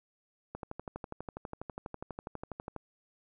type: click train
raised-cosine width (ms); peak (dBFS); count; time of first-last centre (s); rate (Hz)
1; -25; 28; 0.55-2.763; 12.2
effects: none